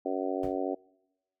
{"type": "harmonic tone", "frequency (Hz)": 93.8, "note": "F#2", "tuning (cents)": 24, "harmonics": [3, 4, 5, 6, 7, 8], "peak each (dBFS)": [-34, -35, -36, -37, -37, -38], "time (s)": [0.05, 0.75], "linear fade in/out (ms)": 10}
{"type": "noise with exponential decay", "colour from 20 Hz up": "brown", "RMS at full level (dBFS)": -37, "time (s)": [0.43, 0.61], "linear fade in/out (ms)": 2, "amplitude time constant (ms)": 39}
{"effects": ["noise-tail reverb RT60 1.0 s tail -26 dB re dry"]}